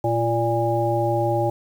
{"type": "harmonic tone with a mistuned harmonic", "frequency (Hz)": 116.8, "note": "A#2", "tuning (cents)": 4, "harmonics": [1, 3, 5, 7], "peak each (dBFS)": [-24, -24, -24, -24], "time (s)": [0.04, 1.5], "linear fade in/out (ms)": 5, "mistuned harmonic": 3, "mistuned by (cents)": -28, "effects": ["8-bit"]}